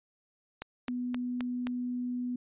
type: click train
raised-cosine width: 0.3 ms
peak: -21 dBFS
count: 5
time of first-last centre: 0.62-1.67 s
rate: 3.81 Hz
type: tone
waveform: sine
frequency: 246.9 Hz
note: B3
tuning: in tune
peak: -31 dBFS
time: 0.88-2.36 s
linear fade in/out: 5 ms
effects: resampled to 8000 Hz